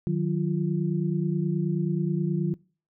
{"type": "tone cluster", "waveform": "sine", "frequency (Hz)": [153.5, 182.9, 345.9], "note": ["D#3", "F#3", "F4"], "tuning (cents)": [-23, -20, -17], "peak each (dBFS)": [-26, -26, -32], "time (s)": [0.07, 2.54], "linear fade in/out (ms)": 0, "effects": ["noise-tail reverb RT60 0.4 s tail -24 dB re dry"]}